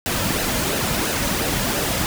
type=noise with flanger; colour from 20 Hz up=pink; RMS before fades=-22 dBFS; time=0.06-2.06 s; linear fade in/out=0 ms; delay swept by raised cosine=0.88 to 2.68 ms; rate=2.9 Hz; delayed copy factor=-0.5; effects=none